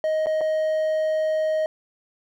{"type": "tone with dropouts", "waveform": "triangle", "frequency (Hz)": 626, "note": "D#5", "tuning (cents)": 10, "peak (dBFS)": -18, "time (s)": [0.04, 1.66], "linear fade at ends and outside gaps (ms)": 1, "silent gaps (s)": [[0.26, 0.268], [0.409, 0.413]], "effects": []}